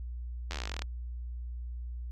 slowing click train, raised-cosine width 0.2 ms, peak -19 dBFS, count 18, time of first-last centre 0.51-0.82 s, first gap 11 ms, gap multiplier 1.06, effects added 60 Hz sine -36 dBFS peak until 2.11 s + AAC 48 kbps

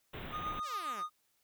pink band-stop noise, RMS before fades -44 dBFS, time 0.13-0.6 s, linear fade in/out 10 ms, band 3700 to 16000 Hz, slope 96 dB/octave
triangle tone with tremolo, 1230 Hz, D#6, 20 cents flat, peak -32 dBFS, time 0.31-1.1 s, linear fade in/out 50 ms, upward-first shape triangle, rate 7.3 Hz, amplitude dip 60%
5% pulse exponential sweep, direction down, 672 to 164.81 Hz, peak -33 dBFS, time 0.62-1.04 s, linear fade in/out 50 ms
effects white hiss -75 dBFS RMS until 1.43 s

